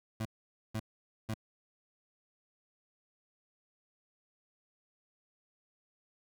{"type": "tone bursts", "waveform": "25% pulse", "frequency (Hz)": 110, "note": "A2", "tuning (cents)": 0, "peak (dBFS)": -30, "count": 3, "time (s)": [0.2, 1.342], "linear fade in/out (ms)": 5, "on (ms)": 54, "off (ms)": 490, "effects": []}